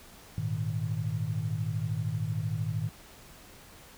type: chord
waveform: sine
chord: Ab suspended second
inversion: none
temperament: just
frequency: 103.83 / 116.8 / 155.74 Hz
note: Ab2 / Bb2 / Eb3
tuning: 0 / +4 / +2 cents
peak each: -33 dBFS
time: 0.38-2.89 s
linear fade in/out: 0 ms
effects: pink hiss -52 dBFS RMS until 3.97 s